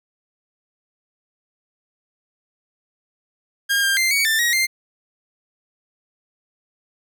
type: tone with pitch steps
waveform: sawtooth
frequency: 1616 / 1596 / 2088 / 2248 / 1780 / 1896 / 2097 Hz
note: G#6 / G6 / C7 / C#7 / A6 / A#6 / C7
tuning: -48 / +31 / -4 / +24 / +20 / +29 / +3 cents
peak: -13 dBFS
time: 3.69-4.67 s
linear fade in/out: 20 ms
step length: 140 ms
effects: none